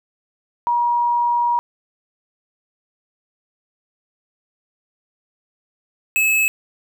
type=tone pair in turn; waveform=sine / square; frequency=955 / 2591 Hz; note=A#5 / E7; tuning=+42 / -30 cents; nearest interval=octave + perfect fourth; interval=1728 cents; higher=second; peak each=-15 dBFS; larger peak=neither; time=0.67-1.59 / 6.16-6.48 s; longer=first; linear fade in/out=0 ms; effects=none